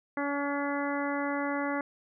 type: harmonic tone with a mistuned harmonic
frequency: 283.9 Hz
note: C#4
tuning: 41 cents sharp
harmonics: 1 / 2 / 3 / 4 / 5 / 6 / 7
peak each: -32 / -35 / -37 / -38 / -39 / -40 / -40 dBFS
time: 0.17-1.81 s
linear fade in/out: 2 ms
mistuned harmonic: 7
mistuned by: +24 cents
effects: none